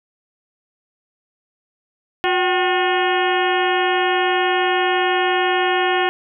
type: harmonic tone with a mistuned harmonic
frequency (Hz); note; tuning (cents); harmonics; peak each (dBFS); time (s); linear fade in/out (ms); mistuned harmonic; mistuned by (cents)
360.6; F#4; -45; 1 / 2 / 3 / 4 / 5 / 6 / 7 / 8 / 9; -20 / -20 / -26 / -26 / -24 / -30 / -29 / -27 / -32; 2.24-6.09; 0; 2; +88
effects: none